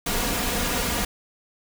pink noise with comb filter, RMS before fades -25 dBFS, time 0.06-1.05 s, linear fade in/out 5 ms, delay 4.2 ms, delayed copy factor +0.6, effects none

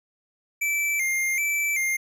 square tone with vibrato, 2215 Hz, C#7, 2 cents flat, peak -23 dBFS, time 0.61-1.97 s, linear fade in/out 10 ms, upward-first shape square, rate 1.3 Hz, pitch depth 81 cents each way, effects none

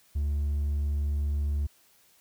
sine tone with hard clipping, 72.7 Hz, D2, 17 cents flat, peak -26 dBFS, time 0.15-1.67 s, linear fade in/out 10 ms, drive 2 dB, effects white hiss -62 dBFS RMS until 2.2 s

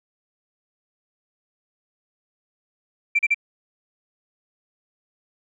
sine tone bursts, 2349 Hz, D7, in tune, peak -14 dBFS, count 3, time 3.15-3.345 s, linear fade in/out 10 ms, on 41 ms, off 36 ms, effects tanh soft clip ceiling -10 dBFS

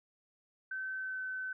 sine tone with pitch glide, 1535 to 1521.8 Hz, G6 to F#6, -37 to +48 cents, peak -36 dBFS, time 0.71-1.53 s, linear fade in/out 5 ms, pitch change -15 cents, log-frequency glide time 0.97-1.2 s, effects none

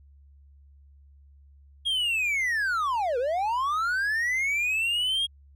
triangle linear two-way sweep, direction down then up, 3291 to 466.2 to 3291 Hz, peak -22 dBFS, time 1.85-5.27 s, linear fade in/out 20 ms, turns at 3.18 s, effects added 70 Hz sine -51 dBFS peak until 5.55 s

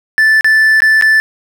triangle tone with dropouts, 1757 Hz, A6, 3 cents flat, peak -4 dBFS, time 0.18-1.2 s, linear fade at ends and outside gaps 0 ms, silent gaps 0.409-0.445 / 0.804-0.82 / 1.012-1.023 s, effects none

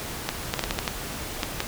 clicks, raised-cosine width 0.2 ms, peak -7 dBFS, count 9, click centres 0.29 / 0.539 / 0.593 / 0.639 / 0.709 / 0.789 / 0.878 / 1.432 / 1.604 s, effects pink hiss -34 dBFS RMS until 1.67 s

